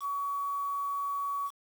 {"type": "tone with quantisation", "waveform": "sine", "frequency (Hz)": 1129, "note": "C#6", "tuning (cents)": 31, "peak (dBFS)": -30, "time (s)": [0, 1.51], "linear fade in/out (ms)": 50, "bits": 8, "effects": []}